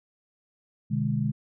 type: chord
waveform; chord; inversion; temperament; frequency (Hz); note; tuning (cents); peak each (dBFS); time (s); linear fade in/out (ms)
sine; G# diminished; first; just; 124.59 / 149.51 / 207.7; B2 / D3 / G#3; +16 / +31 / 0; -28; 0.9-1.32; 20
effects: none